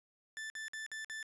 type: tone bursts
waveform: 40% pulse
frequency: 1760 Hz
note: A6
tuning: in tune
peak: -40 dBFS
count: 5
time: 0.37-1.228 s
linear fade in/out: 0 ms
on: 130 ms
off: 52 ms
effects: resampled to 24000 Hz + 12-bit